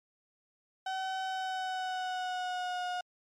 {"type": "tone with pitch glide", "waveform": "35% pulse", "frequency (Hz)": [759, 721], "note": ["F#5", "F#5"], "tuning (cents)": [44, -45], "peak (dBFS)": -31, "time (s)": [0.86, 3.01], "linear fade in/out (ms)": 5, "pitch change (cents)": -89, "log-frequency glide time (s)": [1.24, 2.86], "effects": ["low-pass 5000 Hz 12 dB/octave", "MP3 96 kbps"]}